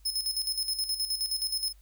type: tone with tremolo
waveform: sawtooth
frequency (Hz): 5180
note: E8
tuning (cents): -31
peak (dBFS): -24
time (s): 0.05-1.73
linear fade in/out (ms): 10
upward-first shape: square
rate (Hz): 9.5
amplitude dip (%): 65
effects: added 50 Hz sine -53 dBFS peak until 1.81 s + white hiss -67 dBFS RMS until 1.81 s